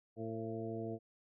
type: harmonic tone with a mistuned harmonic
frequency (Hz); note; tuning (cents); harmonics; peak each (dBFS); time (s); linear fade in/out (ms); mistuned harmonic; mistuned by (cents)
112.4; A2; +37; 1 / 2 / 3 / 4 / 5 / 6; -45 / -45 / -44 / -44 / -53 / -47; 0.16-0.99; 50; 5; -60
effects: none